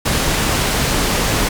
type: low-pass noise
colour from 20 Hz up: pink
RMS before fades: -17 dBFS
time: 0.05-1.49 s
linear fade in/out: 10 ms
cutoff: 11000 Hz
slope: 12 dB/octave
effects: none